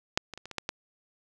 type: clicks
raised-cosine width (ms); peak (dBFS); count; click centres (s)
0.2; -6 / -22 / -25 / -25 / -23 / -13 / -13; 7; 0.175 / 0.337 / 0.376 / 0.456 / 0.513 / 0.583 / 0.691
effects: none